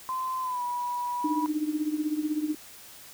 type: tone with pitch glide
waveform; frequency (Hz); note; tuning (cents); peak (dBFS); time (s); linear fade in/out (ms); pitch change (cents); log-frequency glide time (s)
sine; 1033 to 975; C6 to B5; -22 to -23; -28; 0.09-1.46; 0; -101; 0.41-0.62
type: tone with tremolo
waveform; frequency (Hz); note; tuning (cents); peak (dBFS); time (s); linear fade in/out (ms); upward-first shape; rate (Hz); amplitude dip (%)
sine; 304.2; D#4; -39; -22; 1.24-2.55; 5; triangle; 16; 85
effects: white hiss -48 dBFS RMS until 3.13 s